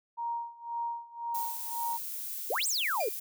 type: tone with tremolo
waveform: sine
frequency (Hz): 937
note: A#5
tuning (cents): +9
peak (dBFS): -30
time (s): 0.17-1.98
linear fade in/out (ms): 20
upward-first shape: sine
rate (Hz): 1.9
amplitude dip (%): 90
type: noise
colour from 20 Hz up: violet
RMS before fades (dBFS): -38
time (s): 1.34-3.2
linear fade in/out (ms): 10
type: exponential two-way sweep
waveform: sine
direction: up then down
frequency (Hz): 389.2 to 8820 to 389.2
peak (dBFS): -28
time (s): 2.5-3.09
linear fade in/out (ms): 5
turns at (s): 2.67
type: tone with exponential decay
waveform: sawtooth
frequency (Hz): 2400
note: D7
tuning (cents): +37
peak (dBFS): -31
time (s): 3-3.19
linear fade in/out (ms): 5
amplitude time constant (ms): 41
effects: none